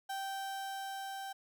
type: tone with level ramp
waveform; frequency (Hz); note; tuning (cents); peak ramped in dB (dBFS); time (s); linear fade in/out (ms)
35% pulse; 780; G5; -9; -35 to -39; 0.09-1.33; 10
effects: none